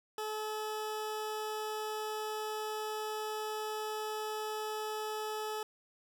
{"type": "tone", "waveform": "20% pulse", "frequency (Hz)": 430, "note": "A4", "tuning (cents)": -40, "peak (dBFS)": -31, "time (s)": [0.18, 5.63], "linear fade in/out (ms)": 2, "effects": []}